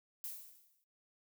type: noise with exponential decay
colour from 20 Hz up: violet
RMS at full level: -41 dBFS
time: 0.24-0.84 s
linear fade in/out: 0 ms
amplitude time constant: 130 ms
effects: noise-tail reverb RT60 0.1 s tail -19 dB re dry